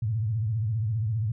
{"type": "tone with vibrato", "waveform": "sine", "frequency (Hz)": 110, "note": "A2", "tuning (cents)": 0, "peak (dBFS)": -24, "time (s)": [0.02, 1.32], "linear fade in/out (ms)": 5, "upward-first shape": "triangle", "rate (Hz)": 15, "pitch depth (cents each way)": 180, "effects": []}